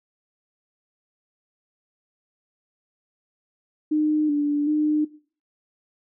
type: tone with pitch steps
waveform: sine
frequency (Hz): 304.9 / 291.9 / 302.9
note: D#4 / D4 / D#4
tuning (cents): -35 / -10 / -46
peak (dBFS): -18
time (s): 3.91-5.05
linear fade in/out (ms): 10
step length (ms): 380
effects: noise-tail reverb RT60 0.4 s tail -17 dB re dry